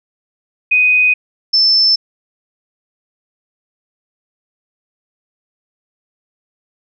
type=tone pair in turn; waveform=sine; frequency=2497 / 5291 Hz; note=D#7 / E8; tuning=+6 / +6 cents; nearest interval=octave + minor second; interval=1300 cents; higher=second; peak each=-8 dBFS; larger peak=neither; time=0.71-1.14 / 1.53-1.96 s; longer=neither; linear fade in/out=10 ms; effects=none